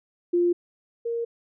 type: tone pair in turn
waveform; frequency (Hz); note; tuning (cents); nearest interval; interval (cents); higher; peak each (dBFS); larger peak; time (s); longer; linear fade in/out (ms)
sine; 349.2 / 466.1; F4 / A#4; 0 / 0; perfect fourth; 500; second; -18 / -25; first; 0.33-0.53 / 1.05-1.25; neither; 10
effects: none